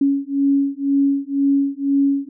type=beating tone pair; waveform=sine; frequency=277.2 / 279.2 Hz; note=C#4 / C#4; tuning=0 / +13 cents; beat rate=2 Hz; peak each=-18 dBFS; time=0.01-2.29 s; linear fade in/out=5 ms; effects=none